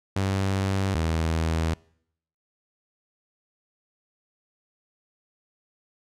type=tone pair in turn; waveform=sawtooth; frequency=96.8 / 81.05 Hz; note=G2 / E2; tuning=-21 / -29 cents; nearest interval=minor third; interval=308 cents; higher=first; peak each=-19 dBFS; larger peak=neither; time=0.16-0.95 / 0.95-1.74 s; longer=neither; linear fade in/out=5 ms; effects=noise-tail reverb RT60 0.7 s tail -25 dB re dry + low-pass 9000 Hz 12 dB/octave